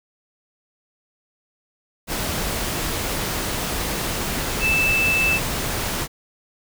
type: tone in noise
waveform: sine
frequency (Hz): 2637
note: E7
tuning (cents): 0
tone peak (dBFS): -17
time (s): 4.6-5.4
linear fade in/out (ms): 50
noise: pink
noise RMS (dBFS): -25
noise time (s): 2.07-6.08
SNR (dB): +5
effects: none